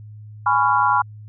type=chord; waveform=sine; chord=C# dominant seventh; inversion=second; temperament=just; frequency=831.5 / 997.9 / 1108.7 / 1385.9 Hz; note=G#5 / B5 / C#6 / E#6; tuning=+2 / +18 / 0 / -14 cents; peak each=-20 / -18 / -21 / -21 dBFS; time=0.46-1.02 s; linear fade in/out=5 ms; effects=added 106 Hz sine -36 dBFS peak until 1.28 s